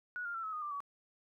sine tone with pitch steps, 1462 / 1401.6 / 1343.8 / 1288.3 / 1235.1 / 1184.1 / 1135.2 Hz, F#6 / F6 / E6 / E6 / D#6 / D6 / C#6, -21 / +6 / +33 / -40 / -13 / +14 / +41 cents, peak -37 dBFS, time 0.16-0.804 s, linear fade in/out 0 ms, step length 92 ms, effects 13-bit

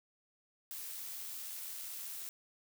blue noise with amplitude modulation, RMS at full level -43 dBFS, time 0.71-2.29 s, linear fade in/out 0 ms, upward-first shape sine, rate 85.7 Hz, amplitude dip 25%, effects none

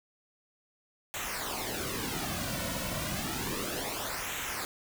pink noise with flanger, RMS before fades -35 dBFS, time 1.14-4.65 s, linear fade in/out 0 ms, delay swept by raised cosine 0.2 to 2.5 ms, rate 0.31 Hz, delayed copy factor -0.7, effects none

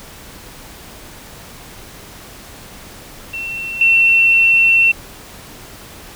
sine tone with level steps, 2704 Hz, E7, 43 cents sharp, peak -22 / -8 dBFS, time 3.33-4.92 s, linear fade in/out 10 ms, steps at 3.81 s, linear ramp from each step 2 ms, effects pink hiss -37 dBFS RMS until 6.15 s

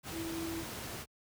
sine tone in noise, 329.6 Hz, E4, in tune, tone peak -37 dBFS, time 0.11-0.65 s, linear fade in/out 50 ms, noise pink, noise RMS -42 dBFS, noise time 0.03-1.06 s, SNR +2 dB, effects high-pass 60 Hz 12 dB/octave

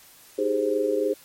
sine chord, Ab major seventh, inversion second, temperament equal, 311.1 / 392 / 415.3 / 523.3 Hz, Eb4 / G4 / Ab4 / C5, 0 / 0 / 0 / 0 cents, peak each -29 / -29 / -24 / -26 dBFS, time 0.38-1.14 s, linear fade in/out 10 ms, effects white hiss -51 dBFS RMS until 1.24 s + MP3 64 kbps

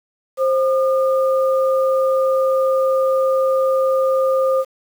sine tone pair together, 528 / 1211.6 Hz, C5 / D#6, +16 / -46 cents, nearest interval octave + major second, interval 1438 cents, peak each -14 / -23 dBFS, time 0.37-4.65 s, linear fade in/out 50 ms, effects 7-bit

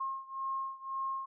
sine beating tone pair, 1072 / 1073.9 Hz, C6 / C6, +42 / +45 cents, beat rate 1.9 Hz, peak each -37 / -39 dBFS, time 0-1.26 s, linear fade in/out 10 ms, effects none

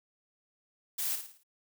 blue noise with echo, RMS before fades -33 dBFS, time 0.98-1.16 s, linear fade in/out 10 ms, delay 55 ms, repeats 5, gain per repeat -7 dB, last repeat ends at 1.435 s, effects none

